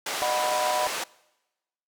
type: band-pass noise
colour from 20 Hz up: pink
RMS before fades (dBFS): -31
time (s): 0.06-1.04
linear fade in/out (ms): 5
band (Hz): 610 to 9800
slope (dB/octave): 12
type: chord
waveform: sine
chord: B major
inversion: first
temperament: equal with one note detuned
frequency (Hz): 610.9 / 740 / 987.8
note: D#5 / F#5 / B5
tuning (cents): -32 / 0 / 0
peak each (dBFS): -28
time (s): 0.22-0.87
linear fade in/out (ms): 0
effects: noise-tail reverb RT60 1.0 s tail -23 dB re dry